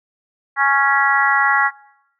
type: harmonic tone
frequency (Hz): 277.2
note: C#4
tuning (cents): 0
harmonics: 3 / 4 / 5 / 6 / 7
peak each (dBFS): -19 / -19 / -19 / -19 / -19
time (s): 0.56-1.71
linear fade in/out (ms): 50
effects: noise-tail reverb RT60 0.8 s tail -20 dB re dry